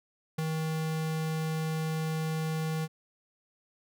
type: tone with ADSR envelope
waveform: square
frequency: 158.6 Hz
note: D#3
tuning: 33 cents sharp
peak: -27 dBFS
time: 0.38-2.88 s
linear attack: 9 ms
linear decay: 8 ms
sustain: -3 dB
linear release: 43 ms
effects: none